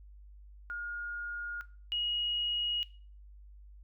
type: tone pair in turn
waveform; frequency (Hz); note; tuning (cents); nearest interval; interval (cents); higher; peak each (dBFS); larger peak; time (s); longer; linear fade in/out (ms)
sine; 1425 / 2891; F6 / F#7; +34 / -41; octave; 1225; second; -35 / -30; second; 0.7-1.61 / 1.92-2.83; neither; 0
effects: noise-tail reverb RT60 0.4 s tail -18 dB re dry + added 50 Hz sine -50 dBFS peak until 3.83 s